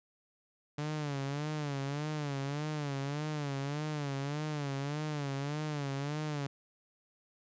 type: tone with vibrato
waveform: sawtooth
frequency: 145.1 Hz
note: D3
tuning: 21 cents flat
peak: -30 dBFS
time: 0.78-6.47 s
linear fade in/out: 5 ms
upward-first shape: sine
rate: 1.7 Hz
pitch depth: 100 cents each way
effects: resampled to 16000 Hz